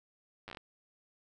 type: slowing click train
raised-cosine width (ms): 0.3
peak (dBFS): -29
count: 7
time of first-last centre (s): 0.48-0.572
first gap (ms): 9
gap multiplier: 1.21
effects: none